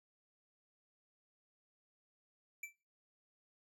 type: tone with exponential decay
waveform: square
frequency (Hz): 2330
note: D7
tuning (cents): -14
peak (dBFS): -40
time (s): 2.63-2.73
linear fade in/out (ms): 5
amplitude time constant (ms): 21
effects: noise-tail reverb RT60 0.3 s tail -17 dB re dry